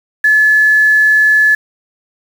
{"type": "tone with quantisation", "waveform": "sine", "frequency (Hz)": 1719, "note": "A6", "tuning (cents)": -41, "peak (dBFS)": -6, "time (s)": [0.24, 1.55], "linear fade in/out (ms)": 5, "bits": 5, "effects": []}